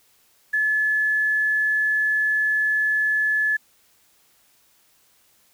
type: tone with quantisation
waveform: sine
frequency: 1720 Hz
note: A6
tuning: 40 cents flat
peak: -18 dBFS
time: 0.53-3.57 s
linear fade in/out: 10 ms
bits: 8
effects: white hiss -60 dBFS RMS until 5.53 s